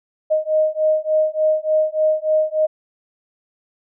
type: beating tone pair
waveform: sine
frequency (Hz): 620 / 623.4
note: D#5 / D#5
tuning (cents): -6 / +3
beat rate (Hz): 3.4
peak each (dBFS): -18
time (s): 0.3-2.67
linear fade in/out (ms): 20
effects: none